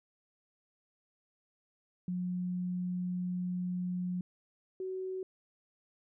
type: tone pair in turn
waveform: sine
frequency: 180 / 375 Hz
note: F#3 / F#4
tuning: -47 / +23 cents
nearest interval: octave + minor second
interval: 1270 cents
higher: second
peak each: -32 / -35 dBFS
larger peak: first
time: 2.08-4.21 / 4.8-5.23 s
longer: first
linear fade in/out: 2 ms
effects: none